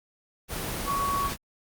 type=tone in noise; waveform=sine; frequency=1120 Hz; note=C#6; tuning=18 cents sharp; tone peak=-25 dBFS; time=0.85-1.31 s; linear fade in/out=50 ms; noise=pink; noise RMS=-32 dBFS; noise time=0.48-1.37 s; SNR=+4 dB; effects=Opus 24 kbps